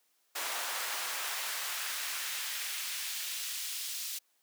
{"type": "noise with high-pass filter sweep", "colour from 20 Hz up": "pink", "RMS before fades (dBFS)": -37, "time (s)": [0.35, 4.19], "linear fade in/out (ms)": 10, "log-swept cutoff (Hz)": [780, 4200], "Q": 0.86, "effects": ["white hiss -73 dBFS RMS until 4.42 s", "high-pass 300 Hz 12 dB/octave"]}